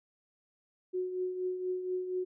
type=tone with tremolo; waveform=sine; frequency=366.9 Hz; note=F#4; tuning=15 cents flat; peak=-29 dBFS; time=0.93-2.25 s; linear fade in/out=20 ms; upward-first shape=triangle; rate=4.2 Hz; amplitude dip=60%; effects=none